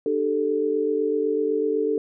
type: chord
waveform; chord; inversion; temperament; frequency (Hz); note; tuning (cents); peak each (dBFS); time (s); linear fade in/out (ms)
sine; D suspended fourth; none; equal with one note detuned; 299.8 / 392 / 440; D4 / G4 / A4; +36 / 0 / 0; -27 / -27 / -22; 0.06-1.98; 2
effects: none